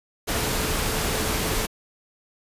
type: tone in noise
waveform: sine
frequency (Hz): 434.6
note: A4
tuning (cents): -21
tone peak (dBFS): -35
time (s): 0.27-1.67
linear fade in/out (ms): 20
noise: pink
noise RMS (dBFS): -25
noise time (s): 0.27-1.67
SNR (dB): -13
effects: resampled to 32000 Hz